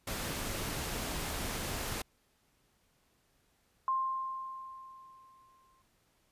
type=noise; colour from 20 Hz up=pink; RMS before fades=-37 dBFS; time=0.07-2.02 s; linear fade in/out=5 ms
type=tone with exponential decay; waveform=sine; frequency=1055 Hz; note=C6; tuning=14 cents sharp; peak=-27 dBFS; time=3.88-5.82 s; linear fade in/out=1 ms; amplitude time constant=420 ms
effects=pink hiss -72 dBFS RMS until 6.31 s + resampled to 32000 Hz